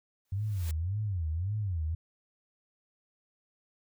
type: noise with exponential growth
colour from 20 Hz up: white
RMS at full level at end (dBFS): -43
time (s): 0.25-0.71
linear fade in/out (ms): 1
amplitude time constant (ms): 100
type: tone with vibrato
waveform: sine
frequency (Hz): 91.6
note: F#2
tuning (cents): -17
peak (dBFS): -29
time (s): 0.32-1.95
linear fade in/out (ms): 5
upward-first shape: sine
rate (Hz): 1.8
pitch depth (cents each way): 280
effects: none